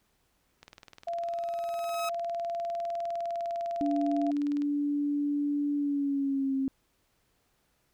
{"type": "click train", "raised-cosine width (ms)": 0.2, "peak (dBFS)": -30, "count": 80, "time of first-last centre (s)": [0.63, 4.62], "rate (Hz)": 19.8}
{"type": "tone", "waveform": "sine", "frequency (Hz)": 684, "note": "F5", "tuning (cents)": -36, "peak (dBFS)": -30, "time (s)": [1.07, 4.31], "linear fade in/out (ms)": 5}
{"type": "tone with exponential growth", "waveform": "sawtooth", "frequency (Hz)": 1279, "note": "D#6", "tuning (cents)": 47, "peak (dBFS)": -27, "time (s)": [1.21, 2.09], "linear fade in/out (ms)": 2, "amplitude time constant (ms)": 190}
{"type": "tone with pitch glide", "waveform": "sine", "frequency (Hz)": [289.4, 268.5], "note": ["D4", "C4"], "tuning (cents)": [-25, 45], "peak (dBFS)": -26, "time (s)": [3.81, 6.68], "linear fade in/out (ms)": 0, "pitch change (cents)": -130, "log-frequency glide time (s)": [5.76, 6.55]}
{"effects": ["pink hiss -72 dBFS RMS until 7.93 s"]}